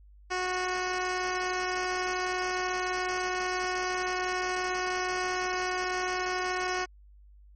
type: tone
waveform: 10% pulse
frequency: 366.3 Hz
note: F#4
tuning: 17 cents flat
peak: -20 dBFS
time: 0.3-6.86 s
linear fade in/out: 20 ms
effects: added 50 Hz sine -51 dBFS peak until 7.55 s + MP3 32 kbps